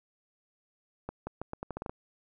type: accelerating click train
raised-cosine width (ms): 1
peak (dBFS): -22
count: 10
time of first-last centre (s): 1.09-1.895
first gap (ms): 180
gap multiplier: 0.81
effects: none